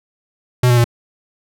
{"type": "tone with pitch steps", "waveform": "square", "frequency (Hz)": [124.7, 121.64, 118.66], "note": ["B2", "B2", "A#2"], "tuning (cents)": [17, -26, 31], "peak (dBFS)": -10, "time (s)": [0.63, 0.843], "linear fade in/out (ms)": 5, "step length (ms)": 71, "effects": []}